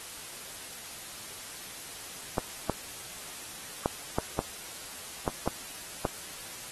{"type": "clicks", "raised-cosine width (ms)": 1, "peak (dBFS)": -13, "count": 8, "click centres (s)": [2.382, 2.697, 3.859, 4.185, 4.391, 5.278, 5.476, 6.052], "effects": ["white hiss -43 dBFS RMS until 6.71 s", "AAC 32 kbps"]}